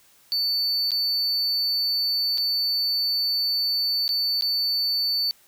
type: tone with dropouts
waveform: triangle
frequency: 4500 Hz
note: C#8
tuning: 25 cents sharp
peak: -20 dBFS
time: 0.32-5.31 s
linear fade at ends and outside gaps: 0 ms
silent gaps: 0.907-0.917 / 2.375-2.381 / 4.079-4.091 / 4.41-4.422 s
effects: white hiss -57 dBFS RMS until 5.47 s